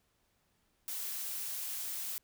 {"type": "noise", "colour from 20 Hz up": "blue", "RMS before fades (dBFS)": -39, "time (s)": [0.88, 2.18], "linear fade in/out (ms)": 0, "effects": ["pink hiss -75 dBFS RMS until 2.23 s"]}